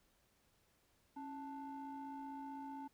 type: ring-modulated tone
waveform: triangle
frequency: 301.9 Hz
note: D4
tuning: 48 cents sharp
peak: -40 dBFS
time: 1.16-2.88 s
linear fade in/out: 10 ms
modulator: 576 Hz
effects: pink hiss -75 dBFS RMS until 2.93 s